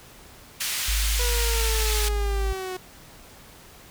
pink band-pass noise, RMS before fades -28 dBFS, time 0.6-2.09 s, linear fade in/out 10 ms, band 2300 to 16000 Hz, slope 12 dB/octave
sine tone, 52.6 Hz, G#1, 23 cents sharp, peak -22 dBFS, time 0.88-2.53 s, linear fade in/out 5 ms
sawtooth exponential sweep, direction down, 490.5 to 366.4 Hz, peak -26 dBFS, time 1.19-2.77 s, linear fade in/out 5 ms
effects pink hiss -48 dBFS RMS until 3.9 s

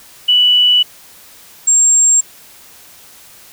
sine tone pair in turn, 2960 / 7459 Hz, F#7 / A#8, 0 / 0 cents, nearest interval octave + major third, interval 1600 cents, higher second, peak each -7 dBFS, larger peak neither, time 0.28-0.83 / 1.67-2.21 s, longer first, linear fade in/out 10 ms, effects white hiss -41 dBFS RMS until 3.52 s

